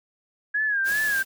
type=tone with vibrato; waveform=sine; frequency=1655 Hz; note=G#6; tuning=6 cents flat; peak=-21 dBFS; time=0.54-1.23 s; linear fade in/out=10 ms; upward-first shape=sine; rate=2.6 Hz; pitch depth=88 cents each way
type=noise; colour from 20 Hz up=white; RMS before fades=-34 dBFS; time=0.84-1.25 s; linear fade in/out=50 ms
effects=none